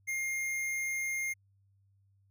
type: tone with hard clipping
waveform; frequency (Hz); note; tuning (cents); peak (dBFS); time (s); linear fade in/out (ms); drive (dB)
sine; 2123; C7; +25; -33; 0.07-1.34; 20; 16
effects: added 98 Hz sine -65 dBFS peak until 2.3 s